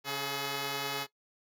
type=tone pair together; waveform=5% pulse; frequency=138.59 / 425.5 Hz; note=C#3 / G#4; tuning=0 / +42 cents; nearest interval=octave + perfect fifth; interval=1942 cents; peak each=-27 / -23 dBFS; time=0.04-1.07 s; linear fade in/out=50 ms; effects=noise-tail reverb RT60 0.1 s tail -18 dB re dry